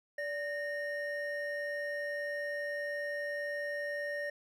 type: tone pair together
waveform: triangle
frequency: 581.1 / 1845 Hz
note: D5 / A#6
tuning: -18 / -18 cents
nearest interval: octave + minor sixth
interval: 2000 cents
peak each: -35 / -36 dBFS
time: 0.18-4.3 s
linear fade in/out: 5 ms
effects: none